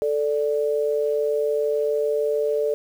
sine tone pair together, 440 / 586.9 Hz, A4 / D5, 0 / -1 cents, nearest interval perfect fourth, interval 499 cents, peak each -21 / -24 dBFS, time 0.02-2.74 s, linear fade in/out 0 ms, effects 8-bit

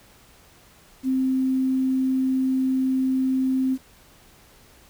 sine tone with quantisation, 261.8 Hz, C4, 1 cent sharp, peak -19 dBFS, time 1.03-3.78 s, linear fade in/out 50 ms, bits 8, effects pink hiss -53 dBFS RMS until 4.89 s

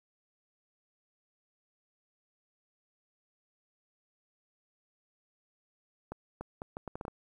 accelerating click train, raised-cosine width 1 ms, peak -25 dBFS, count 9, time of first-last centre 6.12-7.081 s, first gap 290 ms, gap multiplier 0.72, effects 10-bit

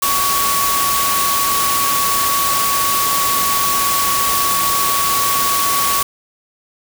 sine tone in noise, 1123 Hz, C#6, 22 cents sharp, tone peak -17 dBFS, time 0.02-6.03 s, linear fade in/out 5 ms, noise white, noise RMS -18 dBFS, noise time 0.02-6.03 s, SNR -2 dB, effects none

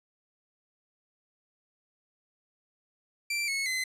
sawtooth tone with pitch steps, 2349 / 2192 / 2045 Hz, D7 / C#7 / C7, 0 / -20 / -40 cents, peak -25 dBFS, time 3.3-3.84 s, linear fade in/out 5 ms, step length 180 ms, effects low-pass 11000 Hz 12 dB/octave

